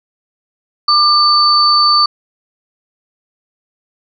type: tone pair together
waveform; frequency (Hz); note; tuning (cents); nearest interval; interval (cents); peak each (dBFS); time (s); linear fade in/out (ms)
sine; 1196 / 4535; D6 / C#8; +31 / +39; octave + major seventh; 2308; -10; 0.88-2.06; 5
effects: none